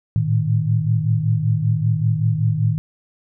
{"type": "tone cluster", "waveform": "sine", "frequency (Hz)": [109, 114.2, 155.1], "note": ["A2", "A#2", "D#3"], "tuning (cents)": [-16, -35, -5], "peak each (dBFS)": -20, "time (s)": [0.16, 2.78], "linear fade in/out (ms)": 0, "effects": []}